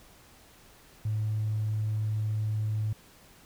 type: tone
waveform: triangle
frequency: 107.6 Hz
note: A2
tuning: 38 cents flat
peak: -23 dBFS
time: 1.05-2.93 s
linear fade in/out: 5 ms
effects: tanh soft clip ceiling -24 dBFS + pink hiss -56 dBFS RMS until 3.45 s